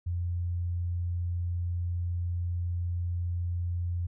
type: tone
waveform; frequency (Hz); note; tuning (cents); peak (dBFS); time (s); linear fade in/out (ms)
sine; 87.31; F2; 0; -28; 0.06-4.07; 10
effects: none

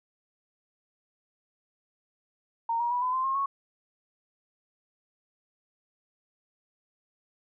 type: tone with pitch steps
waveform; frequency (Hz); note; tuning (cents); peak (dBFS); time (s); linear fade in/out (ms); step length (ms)
sine; 922 / 950.1 / 979.1 / 1008.9 / 1039.7 / 1071.4 / 1104.1; A#5 / A#5 / B5 / B5 / C6 / C6 / C#6; -19 / +33 / -15 / +37 / -11 / +41 / -7; -25; 2.69-3.46; 5; 110
effects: none

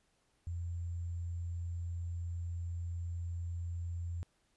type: tone with sample-and-hold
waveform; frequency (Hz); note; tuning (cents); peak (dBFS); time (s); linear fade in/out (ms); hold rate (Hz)
sine; 85.7; F2; -32; -36; 0.47-4.23; 0; 7350
effects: pink hiss -75 dBFS RMS until 4.56 s + resampled to 24000 Hz

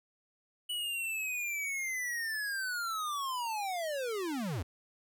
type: linear sweep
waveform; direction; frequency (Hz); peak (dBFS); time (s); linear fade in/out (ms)
square; down; 2960 to 72; -34; 0.69-4.63; 10
effects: none

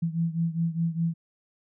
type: beating tone pair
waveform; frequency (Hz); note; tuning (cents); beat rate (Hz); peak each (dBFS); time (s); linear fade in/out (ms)
sine; 164.81 / 169.71; E3 / F3; 0 / -49; 4.9; -26 / -29; 0.02-1.14; 10
effects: none

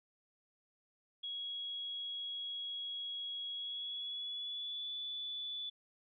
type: tone with pitch glide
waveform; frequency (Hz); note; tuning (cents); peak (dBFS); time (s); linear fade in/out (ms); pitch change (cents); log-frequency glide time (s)
sine; 3322 to 3467; G#7 to A7; 0 to -26; -39; 1.23-5.7; 10; +74; 3.51-4.93
effects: none

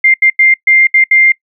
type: tone bursts at uneven times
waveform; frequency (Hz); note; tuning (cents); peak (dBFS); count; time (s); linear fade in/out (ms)
sine; 2102; C7; +7; -4; 6; 0.04-0.14 / 0.22-0.3 / 0.39-0.54 / 0.67-0.87 / 0.94-1.04 / 1.11-1.32; 5
effects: noise-tail reverb RT60 0.1 s tail -23 dB re dry

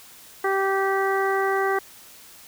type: harmonic tone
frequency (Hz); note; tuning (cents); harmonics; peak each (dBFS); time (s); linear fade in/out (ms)
388.8; G4; -14; 1 / 2 / 3 / 4 / 5; -23 / -26 / -28 / -29 / -30; 0.44-1.79; 5
effects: white hiss -47 dBFS RMS until 2.47 s

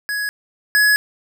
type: tone pair in turn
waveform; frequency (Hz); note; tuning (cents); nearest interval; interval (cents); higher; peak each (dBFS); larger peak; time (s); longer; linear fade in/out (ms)
square; 1673 / 1686.6; G#6 / G#6; +12 / +26; unison; 14; second; -21 / -12; second; 0.09-0.29 / 0.75-0.96; second; 0
effects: none

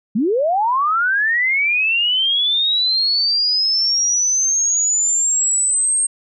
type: linear sweep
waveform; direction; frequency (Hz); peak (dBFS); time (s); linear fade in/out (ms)
sine; up; 188.9 to 8570; -14; 0.15-6.07; 10
effects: none

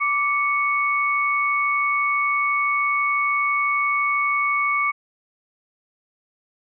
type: tone pair together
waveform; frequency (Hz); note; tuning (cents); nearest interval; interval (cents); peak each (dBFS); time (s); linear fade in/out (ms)
sine; 1166.6 / 2217; D6 / C#7; -12 / 0; major seventh; 1112; -21; 0-4.92; 20
effects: none

